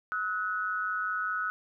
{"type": "tone pair together", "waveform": "sine", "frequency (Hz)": [1284.9, 1480], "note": ["E6", "F#6"], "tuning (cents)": [-45, 0], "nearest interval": "major second", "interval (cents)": 245, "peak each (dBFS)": [-32, -31], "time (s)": [0.12, 1.5], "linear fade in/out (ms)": 0, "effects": []}